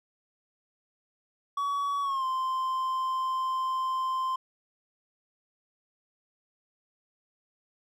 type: tone with pitch glide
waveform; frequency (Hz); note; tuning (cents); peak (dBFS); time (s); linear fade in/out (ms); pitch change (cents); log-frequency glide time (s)
triangle; 1130 to 1042.2; C#6 to C6; +33 to -7; -25; 1.57-4.36; 5; -140; 2.02-2.25
effects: none